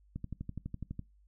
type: click train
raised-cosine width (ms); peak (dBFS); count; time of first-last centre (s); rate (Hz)
5; -26; 11; 0.16-0.993; 12
effects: noise-tail reverb RT60 0.2 s tail -22 dB re dry + added 50 Hz sine -61 dBFS peak until 1.27 s